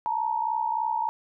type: tone pair together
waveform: sine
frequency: 876.7 / 940 Hz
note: A5 / A#5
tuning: -7 / +14 cents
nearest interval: minor second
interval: 121 cents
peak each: -27 dBFS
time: 0.06-1.09 s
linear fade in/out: 0 ms
effects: none